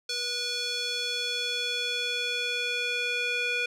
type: tone with band-pass filter sweep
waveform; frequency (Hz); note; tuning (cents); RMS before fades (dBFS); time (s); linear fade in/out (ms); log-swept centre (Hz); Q
square; 486; B4; -28; -30; 0.09-3.66; 5; 4400 to 2500; 2.6
effects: none